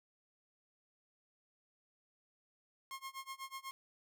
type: tone with tremolo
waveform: sawtooth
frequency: 1073 Hz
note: C6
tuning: 43 cents sharp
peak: -38 dBFS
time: 2.91-3.71 s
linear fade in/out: 0 ms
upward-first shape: sine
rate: 8.1 Hz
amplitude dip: 95%
effects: none